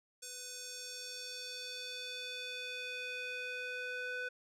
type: tone with band-pass filter sweep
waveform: square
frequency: 499.3 Hz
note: B4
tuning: 19 cents sharp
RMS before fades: -43 dBFS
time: 0.22-4.29 s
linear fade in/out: 10 ms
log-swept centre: 7400 to 1700 Hz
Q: 2.1
effects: none